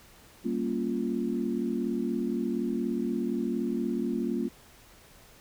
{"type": "chord", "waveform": "sine", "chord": "G half-diminished seventh", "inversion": "none", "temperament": "equal", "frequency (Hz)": [196, 233.1, 277.2, 349.2], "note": ["G3", "Bb3", "Db4", "F4"], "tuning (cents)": [0, 0, 0, 0], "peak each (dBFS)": [-35, -30, -34, -33], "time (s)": [0.44, 4.49], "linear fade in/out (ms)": 20, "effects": ["pink hiss -55 dBFS RMS until 5.4 s"]}